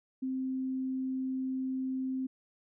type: tone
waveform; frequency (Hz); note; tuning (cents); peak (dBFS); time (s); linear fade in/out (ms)
sine; 261.3; C4; -2; -31; 0.22-2.27; 10
effects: none